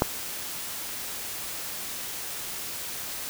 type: click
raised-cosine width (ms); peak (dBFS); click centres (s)
1; -6; 0.021
effects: white hiss -35 dBFS RMS until 3.29 s